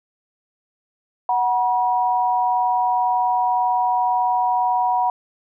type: tone pair together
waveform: sine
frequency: 741 / 962.9 Hz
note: F#5 / B5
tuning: +2 / -44 cents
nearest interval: perfect fourth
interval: 454 cents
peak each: -19 / -19 dBFS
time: 1.29-5.1 s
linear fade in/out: 2 ms
effects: none